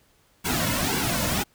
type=noise with flanger; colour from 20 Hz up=pink; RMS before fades=-25 dBFS; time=0.44-1.44 s; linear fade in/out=20 ms; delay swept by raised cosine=1.6 to 2.57 ms; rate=1.9 Hz; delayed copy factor=-0.8; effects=pink hiss -62 dBFS RMS until 1.54 s